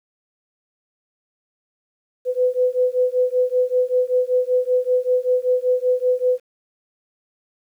sine beating tone pair, 499.9 / 505.1 Hz, B4 / B4, +21 / +39 cents, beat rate 5.2 Hz, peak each -19 dBFS, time 2.25-6.4 s, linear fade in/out 50 ms, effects 9-bit

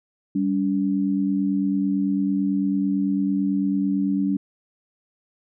sine tone pair together, 196 / 285 Hz, G3 / C#4, 0 / +48 cents, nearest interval tritone, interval 648 cents, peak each -22 dBFS, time 0.35-4.37 s, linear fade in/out 5 ms, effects none

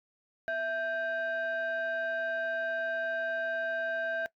sine tone pair together, 659.3 / 1571.2 Hz, E5 / G6, 0 / +4 cents, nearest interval octave + minor third, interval 1504 cents, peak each -30 / -31 dBFS, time 0.48-4.26 s, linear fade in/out 0 ms, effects noise-tail reverb RT60 0.1 s tail -21 dB re dry + tanh soft clip ceiling -26 dBFS

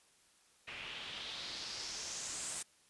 white noise with low-pass filter sweep, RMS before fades -44 dBFS, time 0.67-2.63 s, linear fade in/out 10 ms, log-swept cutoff 2500 to 8800 Hz, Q 3.1, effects white hiss -68 dBFS RMS until 2.89 s + resampled to 24000 Hz

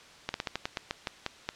slowing click train, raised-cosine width 0.2 ms, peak -13 dBFS, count 11, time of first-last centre 0.29-1.49 s, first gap 51 ms, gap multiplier 1.18, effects white hiss -52 dBFS RMS until 1.55 s + low-pass 5000 Hz 12 dB/octave

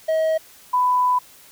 triangle / sine tone pair in turn, 637 / 996.6 Hz, D#5 / B5, +41 / +15 cents, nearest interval minor sixth, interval 774 cents, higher second, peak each -15 dBFS, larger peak neither, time 0.08-0.38 / 0.73-1.19 s, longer second, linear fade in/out 10 ms, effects white hiss -48 dBFS RMS until 1.51 s

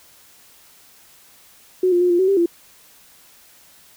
sine tone with pitch steps, 368.9 / 351.3 / 357.6 / 348 / 376.7 / 393.6 / 342.1 Hz, F#4 / F4 / F4 / F4 / F#4 / G4 / F4, -5 / +10 / +41 / -6 / +31 / +7 / -36 cents, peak -13 dBFS, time 1.83-2.46 s, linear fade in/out 5 ms, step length 90 ms, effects white hiss -50 dBFS RMS until 3.96 s

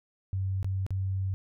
sine tone with dropouts, 95.6 Hz, G2, 43 cents flat, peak -27 dBFS, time 0.33-1.34 s, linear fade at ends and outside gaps 0 ms, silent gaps 0.629-0.645 / 0.865-0.906 s, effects none

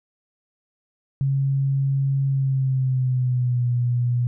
sine tone with pitch glide, 136.8 to 121.87 Hz, C#3 to B2, -23 to -23 cents, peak -18 dBFS, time 1.21-4.27 s, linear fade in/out 0 ms, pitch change -200 cents, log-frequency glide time 2.27-3.67 s, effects none

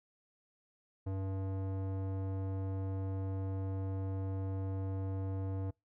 square tone with low-pass filter, 96 Hz, G2, 36 cents flat, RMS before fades -37 dBFS, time 1.06-5.71 s, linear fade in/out 10 ms, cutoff 690 Hz, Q 0.82, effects noise-tail reverb RT60 0.2 s tail -26 dB re dry

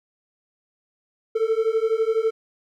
triangle beating tone pair, 440 / 452 Hz, A4 / A4, 0 / +47 cents, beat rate 12 Hz, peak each -20 / -20 dBFS, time 1.35-2.31 s, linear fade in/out 10 ms, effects none

